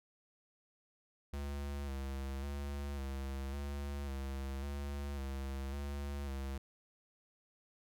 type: tone with vibrato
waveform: square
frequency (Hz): 69.3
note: C#2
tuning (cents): 0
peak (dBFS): -39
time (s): 1.33-6.58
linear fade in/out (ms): 5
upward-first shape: square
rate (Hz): 0.91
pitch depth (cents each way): 39
effects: none